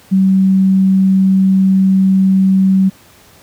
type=tone; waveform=sine; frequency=190.9 Hz; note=G3; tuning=46 cents flat; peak=-7 dBFS; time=0.11-2.9 s; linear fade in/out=20 ms; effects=pink hiss -44 dBFS RMS until 3.42 s + high-pass 60 Hz 12 dB/octave